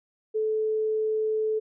sine tone, 434.7 Hz, A4, 21 cents flat, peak -23 dBFS, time 0.34-1.6 s, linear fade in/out 20 ms, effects none

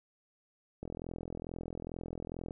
click train, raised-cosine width 2 ms, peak -27 dBFS, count 72, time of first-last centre 0.83-2.508 s, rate 42.3 Hz, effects none

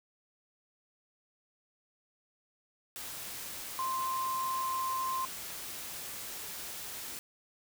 sine tone in noise, 1046.5 Hz, C6, in tune, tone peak -31 dBFS, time 3.79-5.25 s, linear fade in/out 0 ms, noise white, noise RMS -42 dBFS, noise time 2.96-7.19 s, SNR +8 dB, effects none

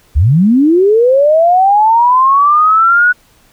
sine linear sweep, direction up, 59.6 to 1480 Hz, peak -5 dBFS, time 0.15-3.13 s, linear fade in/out 20 ms, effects pink hiss -49 dBFS RMS until 3.52 s

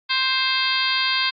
harmonic tone with a mistuned harmonic, 524 Hz, C5, 2 cents sharp, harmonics 2 / 3 / 4 / 5 / 6 / 7 / 8 / 9, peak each -27 / -27 / -27 / -27 / -27 / -27 / -27 / -27 dBFS, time 0.09-1.31 s, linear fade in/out 20 ms, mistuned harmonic 6, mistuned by +40 cents, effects AAC 64 kbps

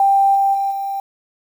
sine tone with level steps, 788 Hz, G5, 9 cents sharp, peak -10 / -12 / -16 / -20 dBFS, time 0-1 s, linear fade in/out 2 ms, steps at 0.34 / 0.53 / 0.7 s, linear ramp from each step 20 ms, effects 7-bit

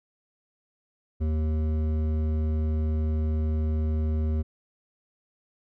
sine tone with hard clipping, 77.78 Hz, D#2, in tune, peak -25 dBFS, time 1.2-4.43 s, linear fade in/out 20 ms, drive 11 dB, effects none

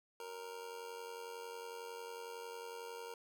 25% pulse tone with amplitude modulation, 466.2 Hz, A#4, in tune, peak -39 dBFS, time 0.2-3.14 s, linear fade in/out 2 ms, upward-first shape sine, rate 91 Hz, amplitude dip 60%, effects none

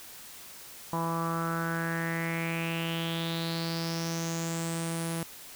sawtooth tone with low-pass filter sweep, 165.8 Hz, E3, 10 cents sharp, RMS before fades -32 dBFS, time 0.93-5.23 s, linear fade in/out 0 ms, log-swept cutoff 980 to 11000 Hz, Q 5.9, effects white hiss -47 dBFS RMS until 5.55 s

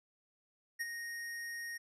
square tone with ADSR envelope, 1864.7 Hz, A#6, in tune, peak -34 dBFS, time 0.79-1.78 s, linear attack 21 ms, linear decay 29 ms, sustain -7 dB, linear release 13 ms, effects resampled to 32000 Hz

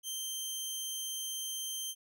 15% pulse tone, 3136 Hz, G7, in tune, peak -29 dBFS, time 0.03-1.95 s, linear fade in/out 50 ms, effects none

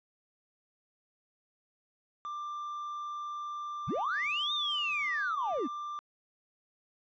triangle tone, 1185 Hz, D6, 15 cents sharp, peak -34 dBFS, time 2.25-5.99 s, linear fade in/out 0 ms
sine linear two-way sweep, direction up then down, 51.91 to 3729 to 210.5 Hz, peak -29 dBFS, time 3.87-5.68 s, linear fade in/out 20 ms, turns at 4.53 s
effects tanh soft clip ceiling -24 dBFS + resampled to 16000 Hz

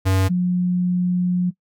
square / sine tone pair in turn, 95 / 179.34 Hz, F#2 / F3, +46 / +46 cents, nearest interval major seventh, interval 1100 cents, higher second, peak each -16 dBFS, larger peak neither, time 0.05-0.29 / 0.29-1.51 s, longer second, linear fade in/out 20 ms, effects noise-tail reverb RT60 0.1 s tail -20 dB re dry

